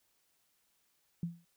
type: tone with exponential decay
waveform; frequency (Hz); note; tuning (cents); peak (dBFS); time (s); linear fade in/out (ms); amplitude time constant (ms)
sine; 170; F3; -46; -30; 1.23-1.45; 2; 47
effects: white hiss -75 dBFS RMS until 1.56 s